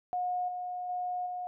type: tone with level steps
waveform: sine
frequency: 722 Hz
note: F#5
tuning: 43 cents flat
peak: -29 / -34 / -31 / -34 dBFS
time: 0.13-1.47 s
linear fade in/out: 0 ms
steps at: 0.48 / 0.89 / 1.26 s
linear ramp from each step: 5 ms
effects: none